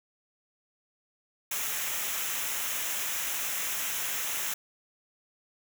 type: noise with comb filter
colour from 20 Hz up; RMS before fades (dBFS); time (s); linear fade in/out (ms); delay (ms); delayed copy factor
white; -32; 1.51-4.54; 5; 0.22; -0.6
effects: none